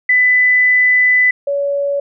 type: tone pair in turn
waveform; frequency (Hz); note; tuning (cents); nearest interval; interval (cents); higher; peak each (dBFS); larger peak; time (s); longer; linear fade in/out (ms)
sine; 1998 / 565.1; B6 / C#5; +20 / +33; octave + minor seventh; 2187; first; -8 / -14; first; 0.09-1.31 / 1.47-2; first; 5
effects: none